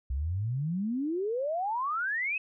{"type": "exponential sweep", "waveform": "sine", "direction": "up", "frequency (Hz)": [61.74, 2616], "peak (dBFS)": -28, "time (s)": [0.1, 2.38], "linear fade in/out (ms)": 5, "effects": []}